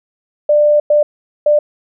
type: tone bursts at uneven times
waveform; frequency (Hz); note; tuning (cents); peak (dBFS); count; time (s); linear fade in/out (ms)
sine; 594; D5; +20; -7; 3; 0.49-0.8 / 0.9-1.03 / 1.46-1.59; 5
effects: none